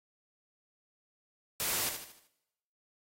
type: noise with echo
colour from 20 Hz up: white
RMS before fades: -33 dBFS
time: 1.6-1.89 s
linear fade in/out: 0 ms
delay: 76 ms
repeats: 5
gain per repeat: -7 dB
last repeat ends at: 2.27 s
effects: noise-tail reverb RT60 0.9 s tail -20 dB re dry + AAC 48 kbps